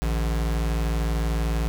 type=tone pair together; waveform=square; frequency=56.62 / 149.8 Hz; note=A#1 / D3; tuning=-50 / +35 cents; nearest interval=octave + perfect fourth; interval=1685 cents; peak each=-23 / -33 dBFS; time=0.02-1.68 s; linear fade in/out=0 ms; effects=none